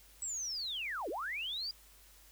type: linear two-way sweep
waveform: sine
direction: down then up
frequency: 7902 to 294.7 to 4888 Hz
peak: -36 dBFS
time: 0.22-1.71 s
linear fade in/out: 2 ms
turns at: 1.09 s
effects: added 50 Hz sine -62 dBFS peak until 2.31 s + white hiss -61 dBFS RMS until 2.31 s